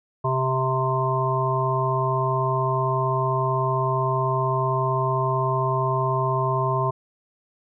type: harmonic tone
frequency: 130.81 Hz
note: C3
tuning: in tune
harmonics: 1 / 3 / 5 / 7 / 8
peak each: -24 / -28 / -28 / -29 / -25 dBFS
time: 0.24-6.91 s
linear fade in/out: 10 ms
effects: none